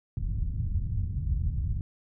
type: low-pass noise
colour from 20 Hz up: white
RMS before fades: -29 dBFS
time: 0.17-1.81 s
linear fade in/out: 2 ms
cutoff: 110 Hz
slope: 24 dB/octave
effects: none